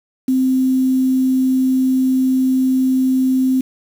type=tone with quantisation; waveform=sine; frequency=260.1 Hz; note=C4; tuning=10 cents flat; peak=-12 dBFS; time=0.28-3.61 s; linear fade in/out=5 ms; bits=6; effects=none